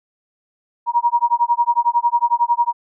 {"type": "tone with tremolo", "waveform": "sine", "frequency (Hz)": 950, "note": "A#5", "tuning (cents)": 33, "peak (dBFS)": -10, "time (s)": [0.86, 2.73], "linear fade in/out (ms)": 50, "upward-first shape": "sine", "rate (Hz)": 11, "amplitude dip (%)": 100, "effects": []}